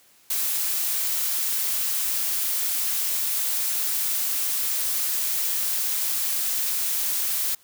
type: noise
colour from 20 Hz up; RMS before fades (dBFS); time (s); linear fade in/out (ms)
blue; -25; 0.3-7.55; 5
effects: white hiss -57 dBFS RMS until 7.63 s + high-pass 80 Hz 12 dB/octave